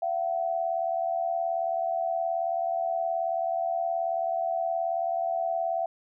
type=tone pair together; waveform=sine; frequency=675.2 / 754 Hz; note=E5 / F#5; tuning=+41 / +32 cents; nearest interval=major second; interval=191 cents; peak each=-27 / -30 dBFS; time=0.02-5.86 s; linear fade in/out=5 ms; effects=none